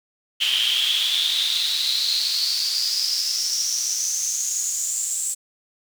brown noise with high-pass filter sweep, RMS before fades -23 dBFS, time 0.4-5.35 s, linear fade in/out 20 ms, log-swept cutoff 3000 to 7800 Hz, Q 9.1, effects none

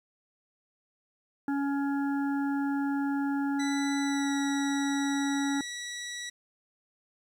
harmonic tone, 280 Hz, C#4, 18 cents sharp, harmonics 1 / 3 / 5 / 6, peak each -27 / -37 / -41 / -43 dBFS, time 1.48-5.61 s, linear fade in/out 2 ms
15% pulse tone with pitch glide, 1983 to 1937.7 Hz, B6 to B6, +7 to -33 cents, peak -29 dBFS, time 3.59-6.3 s, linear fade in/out 10 ms, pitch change -40 cents, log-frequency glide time 4.02-4.34 s
effects low-pass 9000 Hz 12 dB/octave + 10-bit

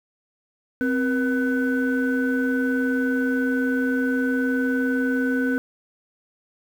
sine tone cluster, 260.2 / 479.7 / 1501 Hz, C4 / A#4 / F#6, -9 / +50 / +24 cents, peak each -20 / -27 / -26 dBFS, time 0.81-5.58 s, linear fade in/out 0 ms, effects tanh soft clip ceiling -13 dBFS + 8-bit

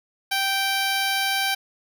10% pulse tone, 781 Hz, G5, 7 cents flat, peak -13 dBFS, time 0.31-1.55 s, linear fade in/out 10 ms, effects none

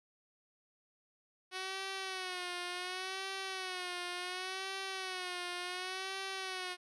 5% pulse tone with vibrato, 370 Hz, F#4, in tune, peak -27 dBFS, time 1.51-6.77 s, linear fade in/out 50 ms, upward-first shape sine, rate 0.69 Hz, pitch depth 74 cents each way, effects resampled to 22050 Hz

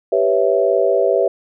sine chord, C# half-diminished seventh, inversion second, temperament equal, 392 / 493.9 / 554.4 / 659.3 Hz, G4 / B4 / C#5 / E5, 0 / 0 / 0 / 0 cents, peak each -18 dBFS, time 0.12-1.28 s, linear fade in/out 5 ms, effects none

